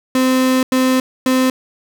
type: tone bursts at uneven times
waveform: 35% pulse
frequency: 258.4 Hz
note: C4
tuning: 21 cents flat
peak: -10 dBFS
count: 3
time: 0.15-0.63 / 0.72-1 / 1.26-1.5 s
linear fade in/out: 2 ms
effects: none